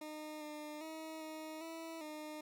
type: tone with pitch steps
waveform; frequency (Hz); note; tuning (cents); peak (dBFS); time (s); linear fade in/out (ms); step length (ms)
20% pulse; 306.2 / 301.2 / 317.6 / 313.5 / 326.8 / 305.2; D#4 / D4 / D#4 / D#4 / E4 / D#4; -28 / +44 / +36 / +13 / -15 / -33; -40; 0.01-2.41; 5; 400
effects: none